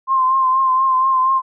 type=tone with vibrato; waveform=sine; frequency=1049 Hz; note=C6; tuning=4 cents sharp; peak=-12 dBFS; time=0.07-1.42 s; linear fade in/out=50 ms; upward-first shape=triangle; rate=4.2 Hz; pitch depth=41 cents each way; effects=none

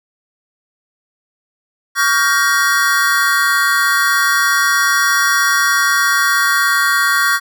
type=chord; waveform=square; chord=G half-diminished seventh; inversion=second; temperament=just; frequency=1128.9 / 1411.2 / 1568 / 1881.6 Hz; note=Db6 / F6 / G6 / Bb6; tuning=+31 / +18 / 0 / +16 cents; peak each=-18 dBFS; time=1.95-7.4 s; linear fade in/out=50 ms; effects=none

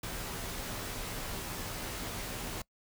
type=noise with comb filter; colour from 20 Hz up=pink; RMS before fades=-39 dBFS; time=0.03-2.62 s; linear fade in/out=5 ms; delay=14 ms; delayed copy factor=-0.55; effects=noise-tail reverb RT60 0.1 s tail -23 dB re dry

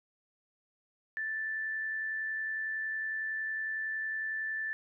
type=tone with amplitude modulation; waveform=sine; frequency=1760 Hz; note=A6; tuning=in tune; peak=-31 dBFS; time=1.17-4.73 s; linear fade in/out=0 ms; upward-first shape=sine; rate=90.9 Hz; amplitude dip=30%; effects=none

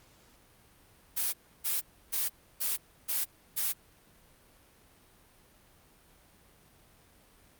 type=noise bursts; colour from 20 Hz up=blue; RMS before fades=-30 dBFS; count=6; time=1.16-3.73 s; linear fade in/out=20 ms; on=170 ms; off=310 ms; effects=pink hiss -61 dBFS RMS until 7.59 s + Opus 48 kbps

